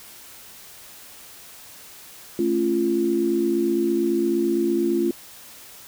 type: chord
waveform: sine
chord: A augmented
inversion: none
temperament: just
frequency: 220 / 275 / 343.8 Hz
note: A3 / C#4 / E#4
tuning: 0 / -14 / -27 cents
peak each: -26 / -26 / -20 dBFS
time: 2.39-5.11 s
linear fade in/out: 2 ms
effects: white hiss -44 dBFS RMS until 5.87 s